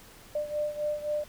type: beating tone pair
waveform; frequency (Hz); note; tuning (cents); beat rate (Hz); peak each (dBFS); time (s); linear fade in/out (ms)
sine; 596 / 599.8; D5 / D5; +25 / +36; 3.8; -30 / -34; 0.35-1.24; 5
effects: pink hiss -52 dBFS RMS until 1.28 s